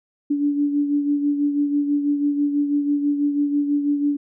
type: beating tone pair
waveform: sine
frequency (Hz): 288.3 / 294.4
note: D4 / D4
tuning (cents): -32 / +4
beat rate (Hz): 6.1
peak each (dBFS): -18 / -27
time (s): 0.3-4.17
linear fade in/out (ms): 10
effects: none